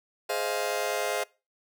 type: chord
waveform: sawtooth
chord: F minor seventh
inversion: first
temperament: just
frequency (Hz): 419.1 / 523.8 / 628.6 / 698.5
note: Ab4 / C5 / Eb5 / F5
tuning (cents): +16 / +2 / +18 / 0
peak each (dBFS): -29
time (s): 0.29-1.24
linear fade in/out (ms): 10
effects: noise-tail reverb RT60 0.3 s tail -23 dB re dry